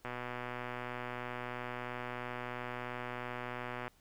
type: click train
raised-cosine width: 0.5 ms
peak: -25 dBFS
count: 472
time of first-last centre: 0.05-3.879 s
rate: 123 Hz
effects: pink hiss -68 dBFS RMS until 4 s